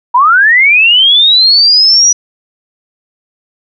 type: linear sweep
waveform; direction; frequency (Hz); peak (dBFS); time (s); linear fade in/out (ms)
sine; up; 932.3 to 5870; -3; 0.14-2.13; 10
effects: none